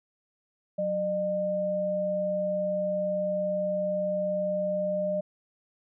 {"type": "tone pair together", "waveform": "sine", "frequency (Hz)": [185, 605.9], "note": ["F#3", "D#5"], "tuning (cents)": [0, -46], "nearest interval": "octave + major sixth", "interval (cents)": 2054, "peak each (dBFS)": [-34, -26], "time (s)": [0.78, 5.21], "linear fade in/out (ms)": 10, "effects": []}